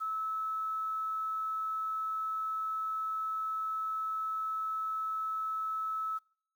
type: tone with quantisation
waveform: sine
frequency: 1302 Hz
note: E6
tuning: 22 cents flat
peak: -32 dBFS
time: 0-6.19 s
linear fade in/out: 20 ms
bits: 10
effects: noise-tail reverb RT60 0.6 s tail -25 dB re dry